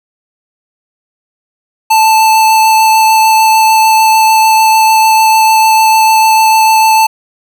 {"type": "tone with vibrato", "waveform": "square", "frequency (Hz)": 880, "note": "A5", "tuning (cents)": 0, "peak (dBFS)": -5, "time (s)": [1.9, 7.07], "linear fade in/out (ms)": 10, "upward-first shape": "triangle", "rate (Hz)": 6.7, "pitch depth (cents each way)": 10, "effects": []}